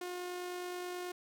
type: tone with amplitude modulation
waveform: sawtooth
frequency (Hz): 358.2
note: F4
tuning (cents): +44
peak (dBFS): -34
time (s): 0.01-1.12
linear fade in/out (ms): 5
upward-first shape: sine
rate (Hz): 49.4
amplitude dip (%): 25
effects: none